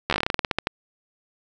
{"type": "slowing click train", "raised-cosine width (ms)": 0.3, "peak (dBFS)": -5, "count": 16, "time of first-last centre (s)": [0.1, 0.671], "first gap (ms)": 12, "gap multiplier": 1.15, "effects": []}